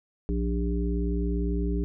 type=harmonic tone with a mistuned harmonic; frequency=58.9 Hz; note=A#1; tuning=19 cents sharp; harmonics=1 / 3 / 5 / 7; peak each=-26 / -31 / -33 / -34 dBFS; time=0.29-1.84 s; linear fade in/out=0 ms; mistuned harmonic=7; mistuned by=-44 cents; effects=none